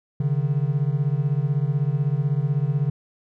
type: beating tone pair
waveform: triangle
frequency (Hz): 136.7 / 152.7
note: C#3 / D#3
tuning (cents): -24 / -32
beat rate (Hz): 16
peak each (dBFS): -20 / -21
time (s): 0.2-2.9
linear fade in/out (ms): 5
effects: none